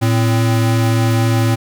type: tone pair together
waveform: square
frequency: 112.95 / 261.6 Hz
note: A2 / C4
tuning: +46 / 0 cents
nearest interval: octave + minor third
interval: 1454 cents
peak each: -13 / -21 dBFS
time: 0.01-1.56 s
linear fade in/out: 20 ms
effects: none